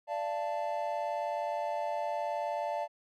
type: chord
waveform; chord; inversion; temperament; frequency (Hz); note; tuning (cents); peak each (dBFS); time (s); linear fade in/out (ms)
triangle; D minor; none; equal with one note detuned; 587.3 / 686.5 / 880; D5 / F5 / A5; 0 / -30 / 0; -34; 0.07-2.88; 50
effects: none